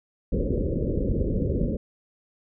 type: low-pass noise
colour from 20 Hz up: pink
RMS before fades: -25 dBFS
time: 0.32-1.77 s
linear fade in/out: 5 ms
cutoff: 560 Hz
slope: 96 dB/octave
effects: none